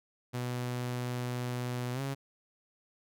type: tone with pitch glide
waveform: sawtooth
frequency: 123.47 to 137 Hz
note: B2 to C#3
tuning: 0 to -20 cents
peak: -29 dBFS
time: 0.33-2.15 s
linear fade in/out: 20 ms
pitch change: +180 cents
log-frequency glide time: 1.93-2.01 s
effects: none